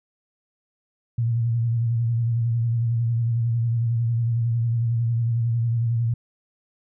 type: tone with vibrato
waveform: sine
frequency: 116.54 Hz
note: A#2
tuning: in tune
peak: -19 dBFS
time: 1.18-6.14 s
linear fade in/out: 5 ms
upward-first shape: sine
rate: 11 Hz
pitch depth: 45 cents each way
effects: none